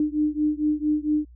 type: beating tone pair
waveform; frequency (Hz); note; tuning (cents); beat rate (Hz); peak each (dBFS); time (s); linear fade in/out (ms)
sine; 300 / 304.4; D4 / D#4; +37 / -38; 4.4; -23 / -24; 0-1.25; 2
effects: added 60 Hz sine -45 dBFS peak until 1.35 s